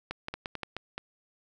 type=two click trains; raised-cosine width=0.3 ms; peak=-18 / -19 dBFS; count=4 / 4; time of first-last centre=0.11-0.633 / 0.34-0.98 s; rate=5.74 / 4.69 Hz; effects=none